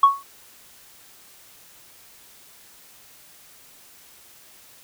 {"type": "tone with exponential decay", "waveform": "sine", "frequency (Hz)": 1109, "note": "C#6", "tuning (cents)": 0, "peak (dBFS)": -5, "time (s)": [0.03, 0.23], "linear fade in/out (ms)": 5, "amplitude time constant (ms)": 42, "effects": ["tanh soft clip ceiling -6 dBFS", "white hiss -50 dBFS RMS until 4.83 s"]}